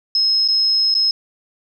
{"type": "tone with dropouts", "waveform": "sine", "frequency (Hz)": 5160, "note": "E8", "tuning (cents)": -38, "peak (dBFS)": -13, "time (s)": [0.15, 1.11], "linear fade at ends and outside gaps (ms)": 2, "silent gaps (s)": [[0.478, 0.485], [0.942, 0.95]], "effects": ["9-bit"]}